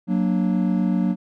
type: chord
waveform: triangle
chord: Gb augmented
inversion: none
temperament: equal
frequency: 185 / 233.1 / 293.7 Hz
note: Gb3 / Bb3 / D4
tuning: 0 / 0 / 0 cents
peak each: -18 / -21 / -24 dBFS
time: 0.07-1.16 s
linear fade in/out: 50 ms
effects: none